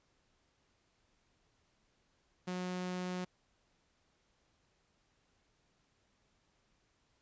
sawtooth tone, 181.6 Hz, F#3, 32 cents flat, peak -33 dBFS, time 2.47-3.25 s, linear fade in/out 10 ms, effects pink hiss -75 dBFS RMS until 7.21 s + resampled to 16000 Hz

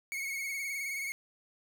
45% pulse tone with vibrato, 2200 Hz, C#7, 14 cents flat, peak -34 dBFS, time 0.12-1.12 s, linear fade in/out 0 ms, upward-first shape sine, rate 19 Hz, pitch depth 46 cents each way, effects 12-bit

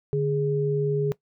sine tone pair together, 146.7 / 414.3 Hz, D3 / G#4, -2 / -4 cents, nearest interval octave + tritone, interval 1798 cents, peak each -24 dBFS, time 0.13-1.12 s, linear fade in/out 0 ms, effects noise-tail reverb RT60 0.1 s tail -19 dB re dry

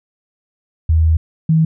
sine tone pair in turn, 80.2 / 160.03 Hz, E2 / D#3, -47 / +49 cents, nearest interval octave, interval 1196 cents, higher second, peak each -9 dBFS, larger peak neither, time 0.89-1.17 / 1.49-1.65 s, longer first, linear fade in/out 5 ms, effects none

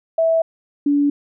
sine tone pair in turn, 654 / 287.2 Hz, E5 / D4, -14 / -39 cents, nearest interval octave + major second, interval 1425 cents, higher first, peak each -13 dBFS, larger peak neither, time 0.18-0.42 / 0.86-1.1 s, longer neither, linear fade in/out 5 ms, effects none

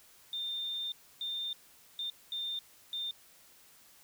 sine tone bursts at uneven times, 3611 Hz, A7, 44 cents sharp, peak -34 dBFS, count 5, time 0.33-0.92 / 1.21-1.53 / 1.99-2.1 / 2.32-2.59 / 2.93-3.11 s, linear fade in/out 2 ms, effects white hiss -60 dBFS RMS until 4.03 s

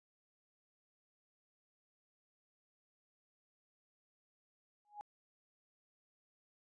sine tone with exponential growth, 830.6 Hz, G#5, in tune, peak -40 dBFS, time 4.85-5.01 s, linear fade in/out 0 ms, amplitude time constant 34 ms, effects resampled to 22050 Hz

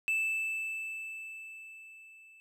triangle tone with level ramp, 2637 Hz, E7, in tune, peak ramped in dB -25 to -53 dBFS, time 0.08-2.4 s, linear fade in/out 0 ms, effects none

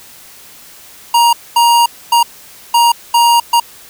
square tone bursts at uneven times, 942 Hz, A#5, 18 cents sharp, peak -7 dBFS, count 6, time 1.14-1.33 / 1.56-1.86 / 2.12-2.23 / 2.74-2.92 / 3.14-3.4 / 3.53-3.6 s, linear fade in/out 5 ms, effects white hiss -38 dBFS RMS until 3.89 s

